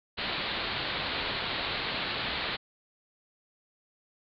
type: low-pass noise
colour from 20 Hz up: white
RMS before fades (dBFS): -33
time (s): 0.17-2.57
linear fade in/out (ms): 20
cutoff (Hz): 4400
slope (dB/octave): 96
effects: none